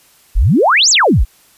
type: exponential two-way sweep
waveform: sine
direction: up then down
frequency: 32.89 to 7890 to 32.89 Hz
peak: -7 dBFS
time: 0.35-1.25 s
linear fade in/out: 20 ms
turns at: 0.9 s
effects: white hiss -49 dBFS RMS until 1.57 s + resampled to 32000 Hz